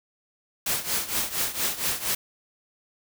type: noise with tremolo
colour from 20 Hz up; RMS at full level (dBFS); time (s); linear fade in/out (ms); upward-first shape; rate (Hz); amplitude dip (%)
white; -24; 0.66-2.15; 5; triangle; 4.3; 85
effects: none